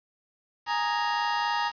sawtooth chord, Ab suspended second, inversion none, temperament just, 830.6 / 934.4 / 1245.9 Hz, Ab5 / Bb5 / Eb6, 0 / +4 / +2 cents, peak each -26 / -23 / -29 dBFS, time 0.66-1.72 s, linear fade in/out 50 ms, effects resampled to 11025 Hz + 8-bit

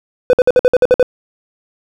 triangle tone bursts, 501 Hz, B4, 25 cents sharp, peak -3 dBFS, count 9, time 0.3-1.028 s, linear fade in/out 0 ms, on 32 ms, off 55 ms, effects none

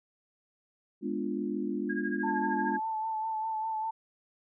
sine chord, G# diminished seventh, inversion none, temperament equal, 207.7 / 246.9 / 293.7 / 349.2 Hz, G#3 / B3 / D4 / F4, 0 / 0 / 0 / 0 cents, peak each -35 / -36 / -35 / -36 dBFS, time 1.01-2.8 s, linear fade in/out 50 ms
sine tone with tremolo, 1633 Hz, G#6, 30 cents flat, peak -31 dBFS, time 1.89-2.77 s, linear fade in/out 10 ms, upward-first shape triangle, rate 13 Hz, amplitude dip 95%
sine tone with vibrato, 880 Hz, A5, in tune, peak -30 dBFS, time 2.23-3.91 s, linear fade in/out 10 ms, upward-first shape sine, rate 5 Hz, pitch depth 28 cents each way
effects none

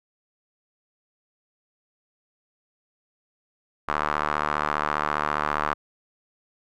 sawtooth tone with band-pass filter, 74.9 Hz, D2, 35 cents sharp, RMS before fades -26 dBFS, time 3.88-5.74 s, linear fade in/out 10 ms, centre 1200 Hz, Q 2.8, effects none

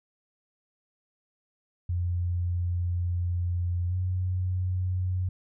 sine tone with pitch glide, 88 to 91.68 Hz, F2 to F#2, +14 to -15 cents, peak -25 dBFS, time 1.89-5.29 s, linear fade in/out 5 ms, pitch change +71 cents, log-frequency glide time 3.88-3.94 s, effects none

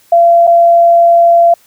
sine tone with dropouts, 683 Hz, F5, 39 cents flat, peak -3 dBFS, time 0.12-1.54 s, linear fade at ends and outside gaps 5 ms, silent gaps 0.47-0.474 s, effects white hiss -48 dBFS RMS until 1.66 s

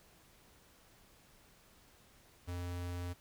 square tone, 88.3 Hz, F2, 20 cents sharp, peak -39 dBFS, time 2.47-3.14 s, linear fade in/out 20 ms, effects pink hiss -64 dBFS RMS until 3.2 s

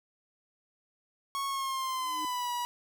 45% pulse tone with pitch glide, 1102 to 970.5 Hz, C#6 to B5, -11 to -31 cents, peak -31 dBFS, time 1.35-2.65 s, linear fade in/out 0 ms, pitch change -220 cents, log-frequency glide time 1.46-2.52 s
triangle tone with exponential growth, 309.5 Hz, D#4, 9 cents flat, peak -36 dBFS, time 1.89-2.25 s, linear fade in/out 0 ms, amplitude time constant 78 ms
effects none

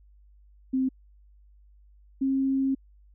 sine tone pair in turn, 261.6 / 268.6 Hz, C4 / C4, 0 / +46 cents, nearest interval unison, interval 46 cents, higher second, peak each -22 dBFS, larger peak neither, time 0.73-0.89 / 2.21-2.75 s, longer second, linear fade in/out 10 ms, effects added 50 Hz sine -53 dBFS peak until 3.14 s

